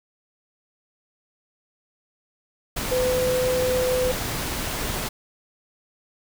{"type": "tone in noise", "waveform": "sine", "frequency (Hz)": 506, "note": "B4", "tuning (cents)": 42, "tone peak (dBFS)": -20, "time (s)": [2.91, 4.12], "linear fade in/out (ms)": 10, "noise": "pink", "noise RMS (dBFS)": -28, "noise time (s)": [2.76, 5.09], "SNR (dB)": 5, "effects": []}